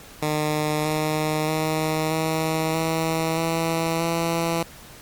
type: tone with pitch steps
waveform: 10% pulse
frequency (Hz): 152 / 154.39 / 156.82 / 159.28 / 161.78 / 164.33 / 166.91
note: D#3 / D#3 / D#3 / D#3 / E3 / E3 / E3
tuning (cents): -40 / -13 / +14 / +41 / -32 / -5 / +22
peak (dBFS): -13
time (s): 0.22-4.63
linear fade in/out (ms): 5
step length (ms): 630
effects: pink hiss -44 dBFS RMS until 5.01 s + MP3 96 kbps